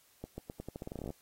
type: accelerating click train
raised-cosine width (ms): 2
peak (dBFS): -27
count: 17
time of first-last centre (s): 0.24-1.104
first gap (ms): 140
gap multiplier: 0.85
effects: white hiss -66 dBFS RMS until 1.21 s + AAC 48 kbps